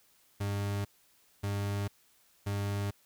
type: tone bursts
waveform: 40% pulse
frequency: 100.9 Hz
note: G#2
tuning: 49 cents flat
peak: -30 dBFS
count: 3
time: 0.4-2.91 s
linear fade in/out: 10 ms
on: 450 ms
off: 580 ms
effects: white hiss -66 dBFS RMS until 3.05 s